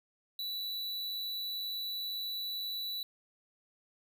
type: tone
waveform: square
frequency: 3951 Hz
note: B7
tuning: in tune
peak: -36 dBFS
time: 0.39-3.03 s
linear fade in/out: 2 ms
effects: none